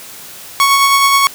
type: tone with tremolo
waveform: sawtooth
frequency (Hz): 1108.7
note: C#6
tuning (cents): 0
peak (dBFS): -3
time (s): 0.6-1.27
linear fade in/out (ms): 0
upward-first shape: sine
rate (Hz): 9.5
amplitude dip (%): 30
effects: white hiss -33 dBFS RMS until 1.34 s + high-pass 60 Hz 12 dB/octave